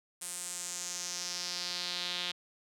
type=tone with band-pass filter sweep; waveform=sawtooth; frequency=177.4 Hz; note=F3; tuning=27 cents sharp; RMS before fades=-38 dBFS; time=0.21-2.32 s; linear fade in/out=10 ms; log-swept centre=9100 to 3500 Hz; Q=3.2; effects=none